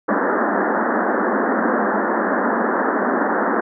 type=band-pass noise; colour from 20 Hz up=pink; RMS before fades=-19 dBFS; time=0.08-3.61 s; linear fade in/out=10 ms; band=200 to 1800 Hz; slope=96 dB/octave; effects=none